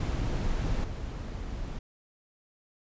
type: noise with level steps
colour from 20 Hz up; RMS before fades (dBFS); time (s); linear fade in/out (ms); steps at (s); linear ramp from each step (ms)
brown; -29 / -36; 0-1.79; 5; 0.84; 2
effects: resampled to 16000 Hz